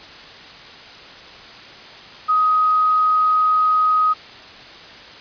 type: tone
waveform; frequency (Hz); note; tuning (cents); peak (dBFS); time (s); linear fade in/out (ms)
sine; 1256; D#6; +16; -13; 2.28-4.14; 20
effects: white hiss -39 dBFS RMS until 5.2 s + resampled to 11025 Hz